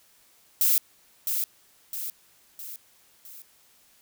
violet noise with echo, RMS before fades -21 dBFS, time 0.61-0.78 s, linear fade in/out 0 ms, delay 660 ms, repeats 4, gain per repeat -6 dB, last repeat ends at 3.42 s, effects white hiss -60 dBFS RMS until 4.01 s

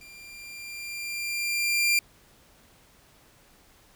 sawtooth tone with level ramp, 2382 Hz, D7, 24 cents sharp, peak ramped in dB -43 to -16 dBFS, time 0.01-1.99 s, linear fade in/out 2 ms, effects pink hiss -58 dBFS RMS until 3.95 s

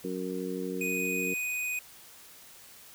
harmonic tone, 92.5 Hz, F#2, in tune, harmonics 2 / 3 / 4 / 5, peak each -37 / -37 / -37 / -37 dBFS, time 0.04-1.34 s, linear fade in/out 5 ms
square tone, 2489 Hz, D#7, in tune, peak -31 dBFS, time 0.81-1.79 s, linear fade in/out 2 ms
effects white hiss -52 dBFS RMS until 2.94 s

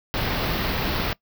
pink band-stop noise, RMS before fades -25 dBFS, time 0.14-1.13 s, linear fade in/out 0 ms, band 5100 to 14000 Hz, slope 48 dB/octave, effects noise-tail reverb RT60 0.1 s tail -21 dB re dry

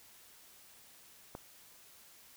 click, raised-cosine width 1 ms, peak -28 dBFS, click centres 1.351 s, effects white hiss -59 dBFS RMS until 2.36 s

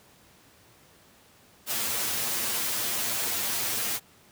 white noise with comb filter, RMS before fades -29 dBFS, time 1.66-4 s, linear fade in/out 50 ms, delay 8.7 ms, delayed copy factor +0.95, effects pink hiss -57 dBFS RMS until 4.31 s + high-pass 80 Hz 12 dB/octave

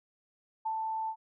sine tone with ADSR envelope, 884 Hz, A5, 8 cents sharp, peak -29 dBFS, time 0.65-1.16 s, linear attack 12 ms, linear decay 72 ms, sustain -2 dB, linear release 71 ms, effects none

